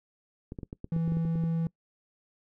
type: clicks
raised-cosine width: 3 ms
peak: -25 dBFS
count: 12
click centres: 0.521 / 0.588 / 0.632 / 0.729 / 0.844 / 0.964 / 1.078 / 1.121 / 1.17 / 1.252 / 1.356 / 1.438 s
type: tone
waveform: triangle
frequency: 164.81 Hz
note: E3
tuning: in tune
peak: -24 dBFS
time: 0.92-1.67 s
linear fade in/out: 2 ms
effects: noise-tail reverb RT60 0.1 s tail -22 dB re dry